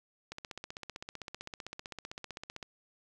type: click train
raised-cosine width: 0.2 ms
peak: -24 dBFS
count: 37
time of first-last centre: 0.32-2.628 s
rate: 15.6 Hz
effects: none